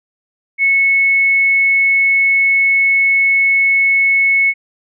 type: tone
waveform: sine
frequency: 2200 Hz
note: C#7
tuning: 14 cents flat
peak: -9 dBFS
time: 0.58-4.54 s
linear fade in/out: 50 ms
effects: none